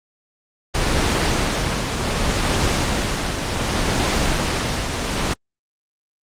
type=noise with tremolo; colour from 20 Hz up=pink; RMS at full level=-17 dBFS; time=0.74-5.34 s; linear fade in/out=10 ms; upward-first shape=triangle; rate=0.66 Hz; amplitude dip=45%; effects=low-pass 7000 Hz 12 dB/octave + Opus 24 kbps